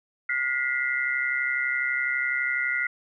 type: tone cluster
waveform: sine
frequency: 1430 / 1953 / 2085 Hz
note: F6 / B6 / C7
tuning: +41 / -20 / -7 cents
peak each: -28 dBFS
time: 0.29-2.87 s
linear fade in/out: 5 ms
effects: none